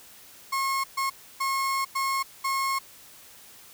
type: tone bursts at uneven times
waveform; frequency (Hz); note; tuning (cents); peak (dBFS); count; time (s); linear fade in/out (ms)
35% pulse; 1083; C#6; -41; -23; 5; 0.52-0.84 / 0.97-1.1 / 1.4-1.85 / 1.95-2.23 / 2.44-2.79; 10
effects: white hiss -50 dBFS RMS until 3.73 s